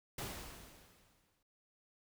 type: noise with exponential decay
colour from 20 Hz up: pink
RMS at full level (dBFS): -41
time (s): 0.18-1.43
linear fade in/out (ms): 5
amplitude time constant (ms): 270
effects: none